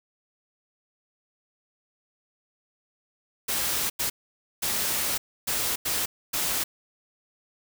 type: noise bursts at uneven times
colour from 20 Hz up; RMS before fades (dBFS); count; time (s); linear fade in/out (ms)
white; -27; 6; 3.48-3.9 / 3.99-4.1 / 4.62-5.18 / 5.47-5.76 / 5.85-6.06 / 6.33-6.64; 10
effects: none